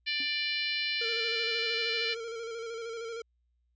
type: harmonic tone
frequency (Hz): 590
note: D5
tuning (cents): +8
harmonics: 3 / 4 / 5 / 6 / 7 / 8 / 9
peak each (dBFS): -39 / -33 / -36 / -42 / -35 / -42 / -45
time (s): 0.06-2.15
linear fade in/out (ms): 20
type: tone with exponential decay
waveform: triangle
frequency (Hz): 277.2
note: C#4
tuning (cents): 0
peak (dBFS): -39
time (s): 0.2-0.32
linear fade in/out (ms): 2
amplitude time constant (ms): 25
type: tone with vibrato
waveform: square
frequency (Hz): 458.6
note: A#4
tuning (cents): -28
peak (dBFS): -37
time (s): 1.01-3.22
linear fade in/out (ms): 5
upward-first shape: square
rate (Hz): 13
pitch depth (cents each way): 33
effects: added 60 Hz sine -70 dBFS peak until 3.75 s + resampled to 16000 Hz